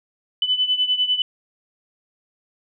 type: beating tone pair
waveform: sine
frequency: 2997 / 3007 Hz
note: F#7 / F#7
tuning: +22 / +27 cents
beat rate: 10 Hz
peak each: -19 / -23 dBFS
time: 0.42-1.22 s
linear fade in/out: 2 ms
effects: none